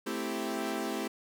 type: chord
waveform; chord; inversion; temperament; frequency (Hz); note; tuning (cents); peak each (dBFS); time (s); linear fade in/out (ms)
sawtooth; A minor seventh; none; equal; 220 / 261.6 / 329.6 / 392; A3 / C4 / E4 / G4; 0 / 0 / 0 / 0; -34; 0.06-1.08; 10
effects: none